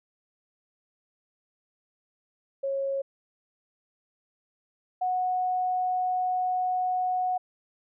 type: tone pair in turn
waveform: sine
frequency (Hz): 547 / 734.6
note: C#5 / F#5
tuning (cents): -23 / -13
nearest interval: perfect fourth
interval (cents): 510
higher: second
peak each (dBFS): -26 / -24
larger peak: second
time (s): 2.63-3.02 / 5.01-7.38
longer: second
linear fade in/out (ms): 10
effects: none